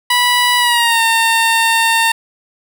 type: tone with pitch glide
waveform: 15% pulse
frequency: 981 to 910 Hz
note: B5 to A#5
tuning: -12 to -42 cents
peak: -4 dBFS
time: 0.1-2.12 s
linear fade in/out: 5 ms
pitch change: -130 cents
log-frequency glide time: 0.58-1.02 s
effects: none